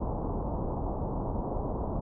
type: low-pass noise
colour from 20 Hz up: pink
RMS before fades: -32 dBFS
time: 0-2.01 s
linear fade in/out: 20 ms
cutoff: 1000 Hz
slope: 48 dB/octave
effects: none